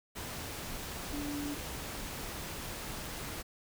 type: tone in noise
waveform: sine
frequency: 290 Hz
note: D4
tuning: 22 cents flat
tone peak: -36 dBFS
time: 1.12-1.55 s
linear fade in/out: 20 ms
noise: pink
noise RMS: -41 dBFS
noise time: 0.15-3.43 s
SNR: +2 dB
effects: none